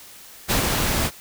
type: noise with ADSR envelope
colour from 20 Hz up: pink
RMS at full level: -19 dBFS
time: 0.48-1.11 s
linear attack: 29 ms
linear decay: 110 ms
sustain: -3 dB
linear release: 51 ms
effects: white hiss -44 dBFS RMS until 1.2 s